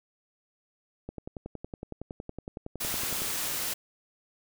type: click train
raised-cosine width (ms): 2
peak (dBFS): -24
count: 24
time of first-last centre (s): 1.09-3.22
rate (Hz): 10.8
type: noise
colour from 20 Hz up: white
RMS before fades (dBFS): -32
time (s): 2.8-3.74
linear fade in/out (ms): 10
effects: none